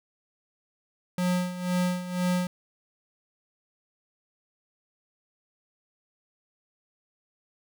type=tone with tremolo; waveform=square; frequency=180 Hz; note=F#3; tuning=47 cents flat; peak=-23 dBFS; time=1.18-2.47 s; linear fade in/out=2 ms; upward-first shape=sine; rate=2 Hz; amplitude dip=75%; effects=none

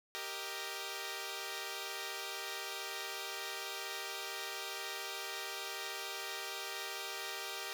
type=chord; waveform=5% pulse; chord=Eb major; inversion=first; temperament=equal; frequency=392 / 466.2 / 622.3 Hz; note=G4 / Bb4 / Eb5; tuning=0 / 0 / 0 cents; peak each=-32 / -33 / -35 dBFS; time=0.15-7.73 s; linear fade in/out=0 ms; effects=none

